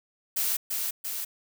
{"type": "noise with echo", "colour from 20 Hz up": "blue", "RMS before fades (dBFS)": -27, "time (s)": [0.36, 0.57], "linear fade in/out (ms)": 10, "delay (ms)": 340, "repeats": 2, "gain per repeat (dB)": -3, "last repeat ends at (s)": 1.25, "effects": []}